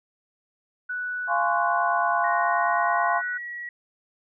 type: tone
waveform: sine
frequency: 1480 Hz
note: F#6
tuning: in tune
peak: -27 dBFS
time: 0.89-3.38 s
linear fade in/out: 10 ms
type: chord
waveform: sine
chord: Db major seventh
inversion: first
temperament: just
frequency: 693 / 831.5 / 1039.4 / 1108.7 Hz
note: F5 / Ab5 / C6 / Db6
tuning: -14 / +2 / -12 / 0 cents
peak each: -25 / -28 / -26 / -28 dBFS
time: 1.27-3.22 s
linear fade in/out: 50 ms
type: tone with pitch glide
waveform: sine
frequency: 1864.7 to 1921.6 Hz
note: A#6 to B6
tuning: 0 to -48 cents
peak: -32 dBFS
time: 2.24-3.69 s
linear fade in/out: 2 ms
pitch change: +52 cents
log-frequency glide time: 2.52-3.36 s
effects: none